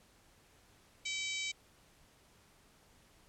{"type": "harmonic tone", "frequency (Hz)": 768, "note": "G5", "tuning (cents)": -36, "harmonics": [3, 4, 5, 6, 7, 8, 9, 10], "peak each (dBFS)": [-39, -44, -43, -49, -50, -47, -47, -48], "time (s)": [1.05, 1.52], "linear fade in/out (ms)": 10, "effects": ["pink hiss -65 dBFS RMS until 3.28 s", "low-pass 12000 Hz 12 dB/octave"]}